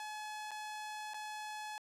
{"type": "tone with dropouts", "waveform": "sawtooth", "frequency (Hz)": 852, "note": "G#5", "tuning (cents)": 44, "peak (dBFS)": -38, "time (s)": [0, 1.78], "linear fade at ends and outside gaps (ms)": 1, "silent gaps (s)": [[0.509, 0.515], [1.136, 1.143]], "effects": ["low-pass 10000 Hz 12 dB/octave", "12-bit"]}